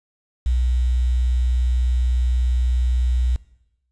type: tone with quantisation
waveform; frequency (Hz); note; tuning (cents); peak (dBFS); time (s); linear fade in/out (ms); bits
sine; 61.74; B1; 0; -16; 0.46-3.36; 0; 7
effects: noise-tail reverb RT60 0.9 s tail -20 dB re dry + resampled to 22050 Hz